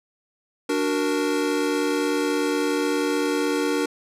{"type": "chord", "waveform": "square", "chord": "D augmented", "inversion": "none", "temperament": "equal", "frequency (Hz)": [293.7, 370, 466.2], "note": ["D4", "F#4", "A#4"], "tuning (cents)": [0, 0, 0], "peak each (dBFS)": [-25, -28, -26], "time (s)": [0.69, 3.86], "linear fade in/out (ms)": 5, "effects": ["low-pass 11000 Hz 12 dB/octave"]}